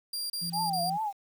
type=tone bursts; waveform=sawtooth; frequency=4765 Hz; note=D8; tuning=24 cents sharp; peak=-29 dBFS; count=4; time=0.13-0.9 s; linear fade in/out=5 ms; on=170 ms; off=30 ms
type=tone; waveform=sine; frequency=169.2 Hz; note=E3; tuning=45 cents sharp; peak=-36 dBFS; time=0.41-0.98 s; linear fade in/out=20 ms
type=tone with vibrato; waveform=sine; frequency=780 Hz; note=G5; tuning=9 cents flat; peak=-28 dBFS; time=0.52-1.13 s; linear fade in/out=50 ms; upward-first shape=triangle; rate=2.5 Hz; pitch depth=240 cents each way
effects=9-bit